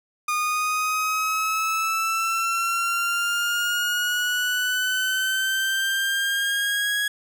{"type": "exponential sweep", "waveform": "30% pulse", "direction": "up", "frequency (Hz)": [1221, 1665], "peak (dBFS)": -19, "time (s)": [0.28, 7.08], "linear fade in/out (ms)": 5, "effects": []}